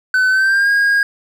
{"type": "tone with pitch glide", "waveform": "triangle", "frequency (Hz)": [1513, 1631], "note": ["F#6", "G#6"], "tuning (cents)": [38, -32], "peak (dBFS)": -9, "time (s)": [0.14, 1.03], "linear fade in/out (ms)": 2, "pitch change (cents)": 130, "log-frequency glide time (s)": [0.29, 0.7], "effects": []}